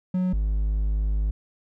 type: tone pair in turn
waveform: triangle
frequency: 183.4 / 51.84 Hz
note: F#3 / G#1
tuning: -15 / -2 cents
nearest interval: octave + minor seventh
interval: 2187 cents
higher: first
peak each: -19 dBFS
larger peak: neither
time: 0.14-0.33 / 0.33-1.31 s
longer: second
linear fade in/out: 5 ms
effects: none